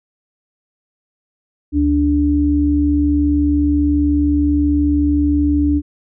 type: tone pair together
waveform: sine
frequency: 73.5 / 292.2 Hz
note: D2 / D4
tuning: +2 / -9 cents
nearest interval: 2 octaves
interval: 2389 cents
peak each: -17 / -13 dBFS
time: 1.72-5.82 s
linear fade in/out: 50 ms
effects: none